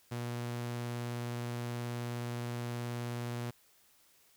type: tone with vibrato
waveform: sawtooth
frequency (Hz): 120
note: B2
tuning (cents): -49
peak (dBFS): -32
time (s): 0.11-3.51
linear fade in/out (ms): 10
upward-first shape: sine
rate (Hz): 19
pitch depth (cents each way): 10
effects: white hiss -66 dBFS RMS until 4.36 s